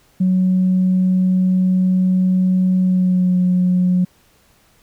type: tone with pitch glide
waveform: sine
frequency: 185 to 181.19 Hz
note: F#3 to F#3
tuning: 0 to -36 cents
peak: -11 dBFS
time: 0.2-4.05 s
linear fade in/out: 10 ms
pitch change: -36 cents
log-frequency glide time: 2.8-3.37 s
effects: tanh soft clip ceiling -8 dBFS + pink hiss -55 dBFS RMS until 4.82 s